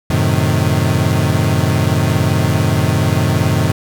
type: chord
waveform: 35% pulse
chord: F# diminished seventh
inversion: none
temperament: equal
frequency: 92.5 / 110 / 130.81 / 155.56 Hz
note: F#2 / A2 / C3 / Eb3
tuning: 0 / 0 / 0 / 0 cents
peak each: -16 dBFS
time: 0.1-3.72 s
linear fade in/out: 5 ms
effects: none